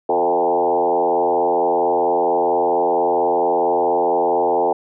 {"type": "tone with frequency modulation", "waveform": "sine", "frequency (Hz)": 618, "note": "D#5", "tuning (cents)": -12, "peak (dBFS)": -14, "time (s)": [0.09, 4.73], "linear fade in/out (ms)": 5, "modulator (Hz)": 84.4, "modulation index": 3.1, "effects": []}